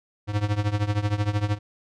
square tone with tremolo, 103.83 Hz, G#2, in tune, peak -19 dBFS, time 0.27-1.59 s, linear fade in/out 50 ms, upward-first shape triangle, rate 13 Hz, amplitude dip 90%, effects low-pass 5000 Hz 12 dB/octave

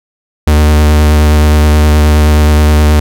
45% pulse tone with vibrato, 75.5 Hz, D2, 48 cents sharp, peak -4 dBFS, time 0.47-3 s, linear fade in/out 5 ms, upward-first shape triangle, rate 9.5 Hz, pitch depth 23 cents each way, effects none

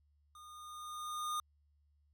square tone with level ramp, 1222 Hz, D#6, 32 cents flat, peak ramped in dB -54 to -35 dBFS, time 0.35-1.4 s, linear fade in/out 2 ms, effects added 73 Hz sine -69 dBFS peak until 2.13 s

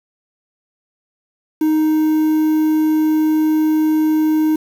triangle tone with quantisation, 311.1 Hz, D#4, in tune, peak -10 dBFS, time 1.61-4.56 s, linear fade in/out 5 ms, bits 6, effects none

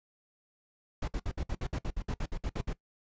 brown noise bursts, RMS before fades -33 dBFS, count 15, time 1.02-2.731 s, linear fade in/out 5 ms, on 59 ms, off 59 ms, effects noise-tail reverb RT60 0.1 s tail -19 dB re dry + resampled to 16000 Hz

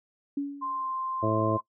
sine tone with exponential decay, 282.8 Hz, C#4, 35 cents sharp, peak -24 dBFS, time 0.37-0.93 s, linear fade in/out 5 ms, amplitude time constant 120 ms
sine tone, 1046.5 Hz, C6, in tune, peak -30 dBFS, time 0.61-1.61 s, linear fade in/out 20 ms
harmonic tone, 109.4 Hz, A2, 9 cents flat, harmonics 1 / 2 / 3 / 4 / 5 / 6, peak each -30 / -34 / -29 / -33 / -30 / -30 dBFS, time 1.22-1.58 s, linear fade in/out 20 ms
effects noise-tail reverb RT60 0.1 s tail -17 dB re dry

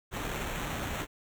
pink noise with sample-and-hold, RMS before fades -35 dBFS, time 0.11-1.07 s, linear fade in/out 50 ms, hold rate 4900 Hz, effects none

